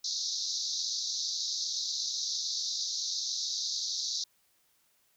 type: band-pass noise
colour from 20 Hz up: pink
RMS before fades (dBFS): -34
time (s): 0.04-4.24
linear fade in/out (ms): 5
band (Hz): 3800 to 6400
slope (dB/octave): 96
effects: white hiss -70 dBFS RMS until 5.16 s